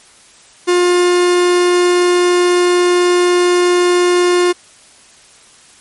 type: tone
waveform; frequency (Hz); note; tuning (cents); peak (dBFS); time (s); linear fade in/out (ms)
45% pulse; 355.2; F4; +29; -9; 0.67-4.53; 20
effects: white hiss -44 dBFS RMS until 5.8 s + MP3 48 kbps